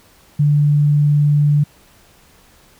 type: tone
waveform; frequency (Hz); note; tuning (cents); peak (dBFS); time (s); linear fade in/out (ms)
sine; 146.83; D3; 0; -10; 0.39-1.64; 10
effects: pink hiss -50 dBFS RMS until 2.79 s